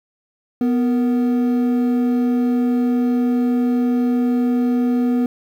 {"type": "tone pair together", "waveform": "triangle", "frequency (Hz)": [247, 466.2], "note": ["B3", "A#4"], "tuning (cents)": [0, 0], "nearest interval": "major seventh", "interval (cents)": 1100, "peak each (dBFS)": [-13, -25], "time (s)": [0.61, 5.26], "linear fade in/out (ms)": 2, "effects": ["8-bit"]}